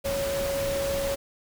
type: tone in noise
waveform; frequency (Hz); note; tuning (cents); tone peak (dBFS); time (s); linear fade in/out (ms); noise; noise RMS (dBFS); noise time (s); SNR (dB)
sine; 554.4; C#5; 0; -26; 0.04-1.16; 20; pink; -33; 0.04-1.16; +4
effects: none